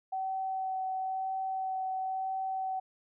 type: tone with vibrato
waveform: sine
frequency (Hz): 760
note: F#5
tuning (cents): +46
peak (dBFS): -31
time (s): 0.12-2.8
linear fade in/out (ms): 10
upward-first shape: sine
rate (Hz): 0.99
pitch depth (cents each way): 9
effects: none

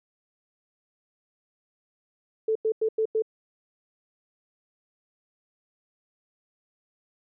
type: tone bursts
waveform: sine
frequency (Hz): 440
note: A4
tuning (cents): 0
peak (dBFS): -21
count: 5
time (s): 2.48-3.222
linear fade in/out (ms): 5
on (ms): 74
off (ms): 93
effects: none

